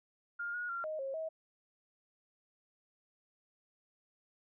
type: tone with pitch steps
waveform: sine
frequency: 1409 / 1447 / 1380 / 623 / 540 / 640 Hz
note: F6 / F#6 / F6 / D#5 / C#5 / D#5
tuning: +15 / -39 / -21 / +2 / -45 / +49 cents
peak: -36 dBFS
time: 0.39-1.29 s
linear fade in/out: 10 ms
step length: 150 ms
effects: none